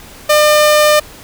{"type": "tone", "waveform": "sawtooth", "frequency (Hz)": 602, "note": "D5", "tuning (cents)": 43, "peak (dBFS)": -3, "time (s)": [0.29, 1], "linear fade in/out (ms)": 10, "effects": ["pink hiss -36 dBFS RMS until 1.23 s"]}